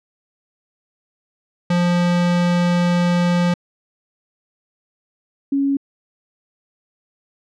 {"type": "tone pair in turn", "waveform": ["square", "sine"], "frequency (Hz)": [175.4, 277.3], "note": ["F3", "C#4"], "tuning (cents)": [8, 1], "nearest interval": "minor sixth", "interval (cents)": 793, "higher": "second", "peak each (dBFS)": -15, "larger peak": "neither", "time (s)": [[1.7, 3.54], [5.52, 5.77]], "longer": "first", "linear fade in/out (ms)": 5, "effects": ["low-pass 5000 Hz 12 dB/octave"]}